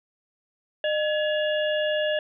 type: harmonic tone with a mistuned harmonic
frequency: 565 Hz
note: C#5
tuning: 33 cents sharp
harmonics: 1 / 3 / 5 / 6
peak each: -23 / -30 / -32 / -38 dBFS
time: 0.84-2.19 s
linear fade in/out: 2 ms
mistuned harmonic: 1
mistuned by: +130 cents
effects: none